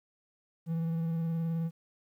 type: tone with vibrato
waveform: triangle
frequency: 164.81 Hz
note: E3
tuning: in tune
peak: -27 dBFS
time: 0.66-1.71 s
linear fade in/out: 50 ms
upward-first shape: sine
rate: 19 Hz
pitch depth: 22 cents each way
effects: 11-bit